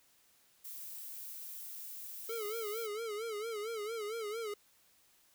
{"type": "noise", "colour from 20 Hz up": "violet", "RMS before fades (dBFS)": -46, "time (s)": [0.64, 2.87], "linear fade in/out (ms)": 10}
{"type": "tone with vibrato", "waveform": "square", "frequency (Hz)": 437.1, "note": "A4", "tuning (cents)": -11, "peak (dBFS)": -38, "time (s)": [2.29, 4.54], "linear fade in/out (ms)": 5, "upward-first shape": "sine", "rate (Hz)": 4.4, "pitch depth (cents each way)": 110}
{"effects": ["white hiss -68 dBFS RMS until 5.34 s"]}